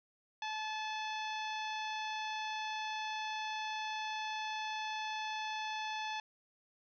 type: harmonic tone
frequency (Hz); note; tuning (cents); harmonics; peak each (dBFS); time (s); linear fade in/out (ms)
865; A5; -30; 1 / 2 / 3 / 4 / 5 / 6 / 7; -39 / -45 / -45 / -46 / -53 / -56 / -57; 0.42-6.2; 2
effects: none